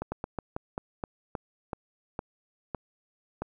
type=slowing click train; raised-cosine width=1 ms; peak=-18 dBFS; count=12; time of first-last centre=0.02-3.42 s; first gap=100 ms; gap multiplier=1.21; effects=10-bit